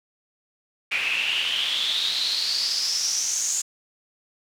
pink noise with band-pass filter sweep, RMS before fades -25 dBFS, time 0.91-3.62 s, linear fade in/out 10 ms, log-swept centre 2400 to 7000 Hz, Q 8.3, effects none

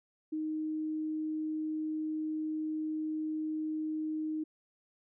sine tone, 311.1 Hz, D#4, in tune, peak -32 dBFS, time 0.32-4.44 s, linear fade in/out 10 ms, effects none

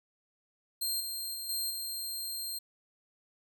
15% pulse tone with level steps, 4186 Hz, C8, in tune, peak -24 / -29 / -31 / -25 / -29 dBFS, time 0.81-2.59 s, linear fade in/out 10 ms, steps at 1 / 1.34 / 1.49 / 1.7 s, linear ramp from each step 5 ms, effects none

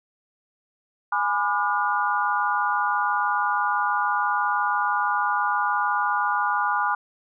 sine chord, G# diminished seventh, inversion none, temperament just, 830.6 / 996.7 / 1196.1 / 1435.3 Hz, G#5 / B5 / D6 / F6, 0 / +16 / +31 / +47 cents, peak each -26 dBFS, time 1.12-6.95 s, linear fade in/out 5 ms, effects none

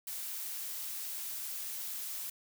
blue noise, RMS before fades -40 dBFS, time 0.07-2.3 s, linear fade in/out 5 ms, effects none

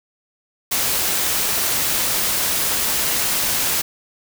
white noise, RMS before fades -20 dBFS, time 0.71-3.82 s, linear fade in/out 10 ms, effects none

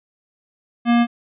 square tone, 236.8 Hz, A#3, 27 cents sharp, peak -13 dBFS, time 0.85-1.07 s, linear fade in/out 50 ms, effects resampled to 8000 Hz

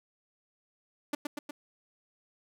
sawtooth tone with echo, 293.7 Hz, D4, in tune, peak -25 dBFS, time 1.13-1.15 s, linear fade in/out 5 ms, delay 120 ms, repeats 3, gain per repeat -3 dB, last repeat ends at 1.51 s, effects none

